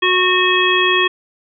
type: harmonic tone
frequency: 366.2 Hz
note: F#4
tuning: 18 cents flat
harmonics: 1 / 3 / 5 / 7 / 9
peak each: -18 / -18 / -18 / -18 / -18 dBFS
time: 0.02-1.08 s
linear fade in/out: 10 ms
effects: none